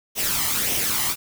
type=noise with flanger; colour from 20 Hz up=white; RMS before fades=-23 dBFS; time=0.15-1.16 s; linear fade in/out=50 ms; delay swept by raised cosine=0.33 to 1 ms; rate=1.7 Hz; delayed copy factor=+0.55; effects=none

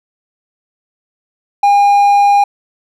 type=tone; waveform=triangle; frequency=810 Hz; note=G#5; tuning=43 cents flat; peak=-4 dBFS; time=1.63-2.44 s; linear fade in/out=5 ms; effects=none

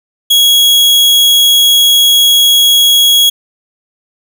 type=tone; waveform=40% pulse; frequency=3322 Hz; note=G#7; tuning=in tune; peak=-4 dBFS; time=0.3-3.3 s; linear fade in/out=10 ms; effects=none

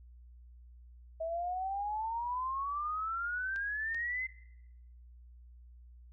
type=exponential sweep; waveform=sine; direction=up; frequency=642 to 2077 Hz; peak=-33 dBFS; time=1.2-4.27 s; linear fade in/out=10 ms
type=clicks; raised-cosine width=0.2 ms; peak=-33 dBFS; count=2; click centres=3.561 / 3.946 s
effects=noise-tail reverb RT60 0.9 s tail -20 dB re dry + added 60 Hz sine -52 dBFS peak until 6.12 s

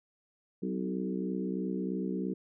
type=harmonic tone with a mistuned harmonic; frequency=63.1 Hz; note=B1; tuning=38 cents sharp; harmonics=3 / 4 / 5 / 6 / 7; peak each=-34 / -38 / -38 / -39 / -42 dBFS; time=0.62-2.34 s; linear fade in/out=10 ms; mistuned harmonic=4; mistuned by=+37 cents; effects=none

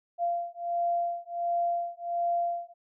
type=beating tone pair; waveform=sine; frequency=690 / 691.4 Hz; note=F5 / F5; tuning=-21 / -18 cents; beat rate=1.4 Hz; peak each=-30 dBFS; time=0.18-2.74 s; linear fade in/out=50 ms; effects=none

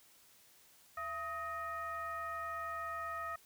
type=tone with frequency modulation; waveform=sine; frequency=1264 Hz; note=D#6; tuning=27 cents sharp; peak=-38 dBFS; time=0.97-3.36 s; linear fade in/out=5 ms; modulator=591 Hz; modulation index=0.85; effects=white hiss -64 dBFS RMS until 3.45 s

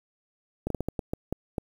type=slowing click train; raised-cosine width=2 ms; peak=-15 dBFS; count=9; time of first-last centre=0.67-1.582 s; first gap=33 ms; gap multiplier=1.34; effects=8-bit

